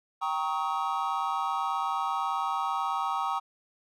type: chord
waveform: triangle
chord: Eb dominant seventh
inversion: first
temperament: equal with one note detuned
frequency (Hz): 784 / 932.3 / 1108.7 / 1267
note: G5 / Bb5 / Db6 / Eb6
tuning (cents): 0 / 0 / 0 / +31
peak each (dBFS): -31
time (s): 0.21-3.4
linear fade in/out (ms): 20
effects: none